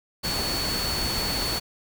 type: tone in noise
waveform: sine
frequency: 4435 Hz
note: C#8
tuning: in tune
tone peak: -28 dBFS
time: 0.23-1.6 s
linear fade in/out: 20 ms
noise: pink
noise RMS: -29 dBFS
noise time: 0.23-1.6 s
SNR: -2 dB
effects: none